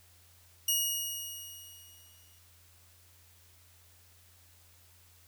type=tone with exponential decay; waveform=10% pulse; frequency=2884 Hz; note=F#7; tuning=45 cents flat; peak=-17 dBFS; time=0.68-2.39 s; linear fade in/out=5 ms; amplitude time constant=370 ms; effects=added 87 Hz sine -62 dBFS peak until 5.27 s + white hiss -62 dBFS RMS until 5.27 s